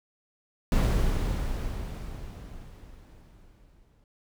brown noise with exponential decay, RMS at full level -21 dBFS, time 0.72-4.04 s, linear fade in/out 1 ms, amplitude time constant 720 ms, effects none

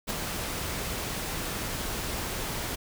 pink noise with ADSR envelope, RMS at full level -28 dBFS, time 0.07-2.76 s, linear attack 34 ms, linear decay 7 ms, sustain -5 dB, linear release 15 ms, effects none

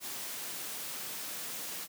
white high-pass noise, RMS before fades -40 dBFS, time 0-1.88 s, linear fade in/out 50 ms, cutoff 120 Hz, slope 96 dB/octave, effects none

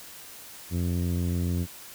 10% pulse tone with low-pass filter, 87.31 Hz, F2, in tune, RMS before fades -27 dBFS, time 0.7-1.67 s, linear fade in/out 50 ms, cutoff 180 Hz, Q 0.62, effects white hiss -45 dBFS RMS until 1.94 s

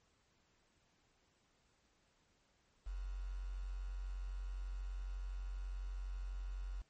sine tone with quantisation, 46.01 Hz, F#1, 9 cents flat, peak -40 dBFS, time 2.86-6.82 s, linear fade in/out 10 ms, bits 10, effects pink hiss -75 dBFS RMS until 6.89 s + MP3 32 kbps

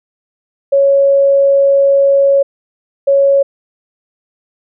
sine tone bursts at uneven times, 554.4 Hz, C#5, in tune, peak -6 dBFS, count 2, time 0.72-2.43 / 3.07-3.43 s, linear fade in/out 10 ms, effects none

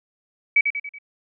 sine tone with echo, 2281 Hz, C#7, 49 cents sharp, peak -12 dBFS, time 0.56-0.61 s, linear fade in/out 5 ms, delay 94 ms, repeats 4, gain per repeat -6 dB, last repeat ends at 0.986 s, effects none

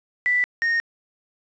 sine / triangle tone pair in turn, 1975.5 / 1849.8 Hz, B6 / A#6, 0 / -14 cents, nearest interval minor second, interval 114 cents, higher first, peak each -17 dBFS, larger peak neither, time 0.26-0.44 / 0.62-0.8 s, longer neither, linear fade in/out 0 ms, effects resampled to 16000 Hz + 8-bit

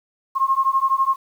sine beating tone pair, 1068 / 1080 Hz, C6 / C#6, +35 / -45 cents, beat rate 12 Hz, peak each -19 dBFS, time 0.35-1.16 s, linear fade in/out 20 ms, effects 8-bit

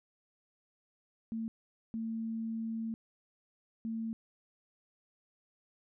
sine tone bursts at uneven times, 225 Hz, A3, 39 cents sharp, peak -34 dBFS, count 3, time 1.32-1.48 / 1.94-2.94 / 3.85-4.13 s, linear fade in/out 0 ms, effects none

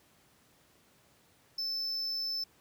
triangle tone, 5274 Hz, E8, in tune, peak -31 dBFS, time 1.58-2.44 s, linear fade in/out 5 ms, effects pink hiss -65 dBFS RMS until 2.6 s + high-pass 80 Hz 12 dB/octave

